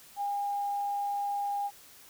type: tone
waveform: sine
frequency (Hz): 810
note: G#5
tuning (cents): -43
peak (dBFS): -29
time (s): 0.16-1.71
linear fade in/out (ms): 50
effects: white hiss -54 dBFS RMS until 2.09 s